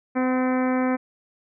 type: harmonic tone with a mistuned harmonic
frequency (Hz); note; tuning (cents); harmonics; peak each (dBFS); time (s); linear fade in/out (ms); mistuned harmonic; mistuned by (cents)
256.2; C4; -36; 1 / 2 / 3 / 4 / 5 / 6 / 7 / 8 / 9; -21 / -27 / -31 / -33 / -35 / -37 / -38 / -39 / -40; 0.15-0.97; 20; 3; -17
effects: none